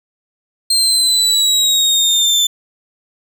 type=exponential sweep; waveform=30% pulse; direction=down; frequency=4193 to 3520 Hz; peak=-8 dBFS; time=0.7-2.47 s; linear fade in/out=5 ms; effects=none